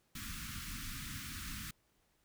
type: band-stop noise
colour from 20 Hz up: pink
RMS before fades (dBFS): -44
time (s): 0.15-1.71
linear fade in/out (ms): 5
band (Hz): 280 to 1200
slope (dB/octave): 48
effects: pink hiss -75 dBFS RMS until 2.24 s